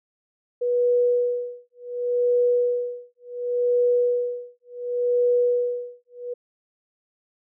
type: tone with tremolo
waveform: sine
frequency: 487.8 Hz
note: B4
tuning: 21 cents flat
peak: -16 dBFS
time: 0.61-6.34 s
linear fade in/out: 10 ms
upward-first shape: sine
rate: 0.69 Hz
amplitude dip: 100%
effects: none